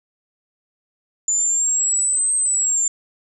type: exponential two-way sweep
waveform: sine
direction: up then down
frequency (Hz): 7040 to 8320 to 7170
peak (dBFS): -16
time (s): 1.28-2.88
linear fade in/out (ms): 2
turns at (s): 2.35
effects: none